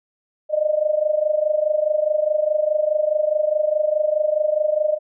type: tone with amplitude modulation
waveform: sine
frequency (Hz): 610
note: D#5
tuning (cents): -34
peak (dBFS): -13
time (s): 0.49-4.99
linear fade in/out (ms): 50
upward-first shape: sine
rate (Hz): 24.8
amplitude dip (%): 80
effects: none